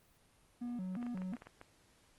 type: tone with vibrato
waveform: triangle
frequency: 211.4 Hz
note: G#3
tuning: 31 cents sharp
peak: -36 dBFS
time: 0.61-1.36 s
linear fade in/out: 10 ms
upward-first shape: square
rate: 2.8 Hz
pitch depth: 230 cents each way
type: clicks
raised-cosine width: 0.5 ms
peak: -35 dBFS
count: 10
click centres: 0.953 / 1.028 / 1.066 / 1.175 / 1.219 / 1.336 / 1.367 / 1.421 / 1.47 / 1.614 s
effects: pink hiss -68 dBFS RMS until 2.18 s + Opus 32 kbps